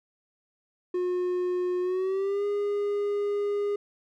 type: tone with pitch glide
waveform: triangle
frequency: 360 to 408.8 Hz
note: F#4 to G#4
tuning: -47 to -27 cents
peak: -23 dBFS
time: 0.94-3.76 s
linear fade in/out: 5 ms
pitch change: +220 cents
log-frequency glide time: 1.81-2.45 s
effects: none